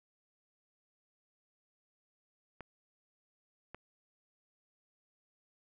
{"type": "clicks", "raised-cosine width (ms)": 0.5, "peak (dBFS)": -30, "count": 2, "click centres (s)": [2.607, 3.746], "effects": []}